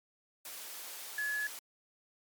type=tone in noise; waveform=sine; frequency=1700 Hz; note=G#6; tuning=40 cents sharp; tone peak=-32 dBFS; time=1.18-1.47 s; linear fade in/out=2 ms; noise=white; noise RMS=-45 dBFS; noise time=0.45-1.59 s; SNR=+10 dB; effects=high-pass 400 Hz 12 dB/octave + MP3 96 kbps